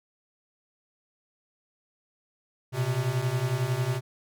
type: beating tone pair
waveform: square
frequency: 120 / 131 Hz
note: B2 / C3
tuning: -49 / +2 cents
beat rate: 11 Hz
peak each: -30 / -28 dBFS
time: 2.72-4.01 s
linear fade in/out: 50 ms
effects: none